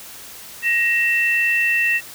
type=tone pair together; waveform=sine; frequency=1881 / 2680 Hz; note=A#6 / E7; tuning=+15 / +28 cents; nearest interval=tritone; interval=613 cents; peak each=-18 dBFS; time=0.62-2.01 s; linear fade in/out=50 ms; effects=white hiss -38 dBFS RMS until 2.14 s